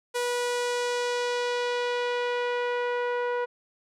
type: tone with low-pass filter sweep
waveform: sawtooth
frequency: 487.2 Hz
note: B4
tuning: 24 cents flat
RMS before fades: -28 dBFS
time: 0.14-3.46 s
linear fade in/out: 20 ms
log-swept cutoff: 11000 to 1500 Hz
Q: 0.99
effects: none